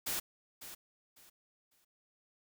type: noise with echo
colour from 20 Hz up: white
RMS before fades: -36 dBFS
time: 0.06-0.2 s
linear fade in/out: 10 ms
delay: 550 ms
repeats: 3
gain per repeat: -12 dB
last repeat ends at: 1.85 s
effects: none